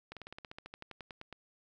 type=slowing click train; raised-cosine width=0.3 ms; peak=-29 dBFS; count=17; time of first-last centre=0.12-1.327 s; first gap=47 ms; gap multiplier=1.06; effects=none